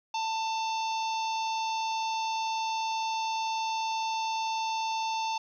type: harmonic tone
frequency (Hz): 891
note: A5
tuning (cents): +22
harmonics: 1 / 3 / 4 / 5 / 6 / 7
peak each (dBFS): -29 / -39 / -41 / -43 / -45 / -46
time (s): 0.14-5.38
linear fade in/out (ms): 5
effects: 11-bit